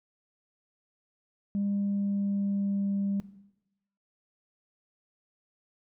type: tone with pitch glide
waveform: sine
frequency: 201.1 to 198.68 Hz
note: G3 to G3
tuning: +44 to +24 cents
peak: -25 dBFS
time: 1.55-3.2 s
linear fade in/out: 0 ms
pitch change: -20 cents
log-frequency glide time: 1.67-2.9 s
effects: noise-tail reverb RT60 0.9 s tail -17 dB re dry + tanh soft clip ceiling -23 dBFS